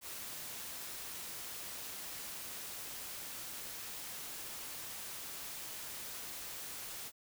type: noise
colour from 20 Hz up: white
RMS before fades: -45 dBFS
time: 0.01-7.12 s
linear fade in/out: 50 ms
effects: none